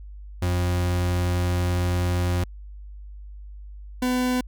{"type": "tone pair in turn", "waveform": "40% pulse", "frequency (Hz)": [88.8, 251.2], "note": ["F2", "B3"], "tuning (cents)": [29, 30], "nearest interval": "octave + tritone", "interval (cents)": 1801, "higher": "second", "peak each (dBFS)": -20, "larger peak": "neither", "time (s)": [[0.42, 2.44], [4.02, 4.41]], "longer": "first", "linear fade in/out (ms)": 5, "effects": ["added 50 Hz sine -37 dBFS peak until 4.47 s"]}